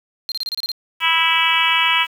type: tone bursts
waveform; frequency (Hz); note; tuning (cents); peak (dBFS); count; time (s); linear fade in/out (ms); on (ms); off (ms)
triangle; 4186; C8; 0; -20; 8; 0.29-0.717; 0; 28; 29
type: harmonic tone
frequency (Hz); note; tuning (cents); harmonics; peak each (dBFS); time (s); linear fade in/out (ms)
327.8; E4; -10; 3 / 4 / 5 / 6 / 7 / 8 / 9 / 10; -21 / -24 / -26 / -25 / -20 / -21 / -20 / -24; 1-2.07; 50
effects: 7-bit